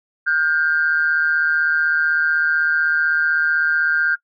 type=tone pair together; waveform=sine; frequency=1426.1 / 1582 Hz; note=F6 / G6; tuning=+36 / +15 cents; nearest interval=major second; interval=179 cents; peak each=-17 dBFS; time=0.26-4.16 s; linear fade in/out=20 ms; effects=noise-tail reverb RT60 0.1 s tail -23 dB re dry + tanh soft clip ceiling -7 dBFS